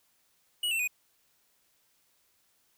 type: tone with pitch steps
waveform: square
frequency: 2915 / 2689 / 2480 Hz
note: F#7 / E7 / D#7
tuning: -26 / +34 / -6 cents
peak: -28 dBFS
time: 0.63-0.876 s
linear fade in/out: 5 ms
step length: 82 ms
effects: white hiss -70 dBFS RMS until 2.77 s